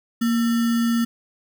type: tone with sample-and-hold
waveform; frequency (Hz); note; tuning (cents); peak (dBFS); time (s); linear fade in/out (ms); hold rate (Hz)
sine; 233.1; A#3; 0; -17; 0.21-1.05; 10; 1575
effects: none